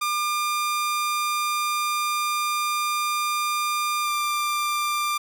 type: tone with pitch glide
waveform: sawtooth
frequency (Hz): 1200 to 1189.6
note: D6 to D6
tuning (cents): +37 to +22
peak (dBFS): -19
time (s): 0.01-5.18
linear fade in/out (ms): 10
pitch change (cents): -15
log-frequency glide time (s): 4.03-4.1
effects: none